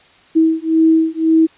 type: beating tone pair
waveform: sine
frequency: 321.3 / 323.2 Hz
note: E4 / E4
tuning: -44 / -34 cents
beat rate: 1.9 Hz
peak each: -13 dBFS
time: 0.35-1.47 s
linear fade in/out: 20 ms
effects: white hiss -48 dBFS RMS until 1.57 s + resampled to 8000 Hz